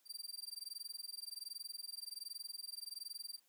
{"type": "tone with amplitude modulation", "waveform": "sawtooth", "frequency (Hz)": 4699, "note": "D8", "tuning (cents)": 0, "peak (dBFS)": -39, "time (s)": [0.05, 3.4], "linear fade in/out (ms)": 50, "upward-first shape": "sine", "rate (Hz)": 21.3, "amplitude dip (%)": 100, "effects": ["white hiss -75 dBFS RMS until 3.48 s", "high-pass 200 Hz 12 dB/octave"]}